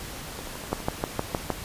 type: two click trains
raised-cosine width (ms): 1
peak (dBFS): -23 / -10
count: 7 / 6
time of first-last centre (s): 0.39-0.886 / 0.73-1.503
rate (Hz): 12.1 / 6.47
effects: pink hiss -38 dBFS RMS until 1.64 s + resampled to 32000 Hz